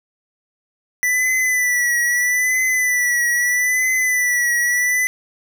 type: tone with vibrato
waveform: square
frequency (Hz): 1975.5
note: B6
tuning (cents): 0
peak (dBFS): -16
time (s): 1.03-5.07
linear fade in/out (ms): 0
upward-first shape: triangle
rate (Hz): 0.78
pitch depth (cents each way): 57
effects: none